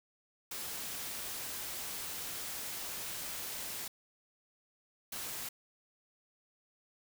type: noise bursts at uneven times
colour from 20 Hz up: white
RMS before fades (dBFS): -41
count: 2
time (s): 0.51-3.88 / 5.12-5.49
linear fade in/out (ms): 5
effects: none